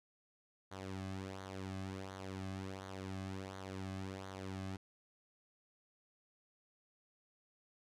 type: tone with flanger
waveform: sawtooth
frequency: 95.5 Hz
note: G2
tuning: 45 cents flat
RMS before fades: -45 dBFS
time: 0.71-4.77 s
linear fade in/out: 10 ms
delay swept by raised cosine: 0.38 to 2.18 ms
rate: 1.4 Hz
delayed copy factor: -0.65
effects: low-pass 8000 Hz 12 dB/octave